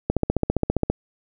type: click train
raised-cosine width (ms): 2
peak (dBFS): -6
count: 13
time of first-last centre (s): 0.1-0.9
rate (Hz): 15
effects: none